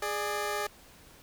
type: tone pair together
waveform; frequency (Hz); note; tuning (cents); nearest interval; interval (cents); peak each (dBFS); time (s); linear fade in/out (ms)
15% pulse; 415.3 / 595.5; G#4 / D5; 0 / +24; tritone; 624; -26 / -28; 0.02-0.67; 5
effects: pink hiss -55 dBFS RMS until 1.22 s